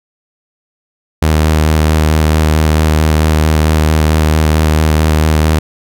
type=tone with vibrato; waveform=sawtooth; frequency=77.78 Hz; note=D#2; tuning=in tune; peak=-4 dBFS; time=1.22-5.59 s; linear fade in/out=5 ms; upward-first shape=square; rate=4.5 Hz; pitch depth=14 cents each way; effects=none